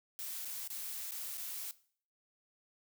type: noise with dropouts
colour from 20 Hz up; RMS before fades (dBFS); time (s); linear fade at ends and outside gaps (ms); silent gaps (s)
blue; -42; 0.19-1.71; 0; 0.449-0.454 / 0.675-0.702 / 1.11-1.119 / 1.373-1.379
effects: noise-tail reverb RT60 0.5 s tail -18 dB re dry